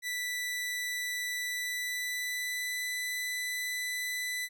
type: tone with pitch glide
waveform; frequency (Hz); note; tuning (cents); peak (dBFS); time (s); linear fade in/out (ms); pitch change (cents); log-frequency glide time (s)
sawtooth; 1975.5 to 1992.7; B6 to B6; 0 to +15; -29; 0.02-4.49; 50; +15; 1.44-2.85
effects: none